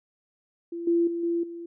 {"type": "tone with level steps", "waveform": "sine", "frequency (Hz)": 340, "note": "F4", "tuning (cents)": -46, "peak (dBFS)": [-31, -19, -27, -23, -35], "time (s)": [0.72, 1.66], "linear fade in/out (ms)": 5, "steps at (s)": [0.87, 1.07, 1.23, 1.43], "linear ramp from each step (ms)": 5, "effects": []}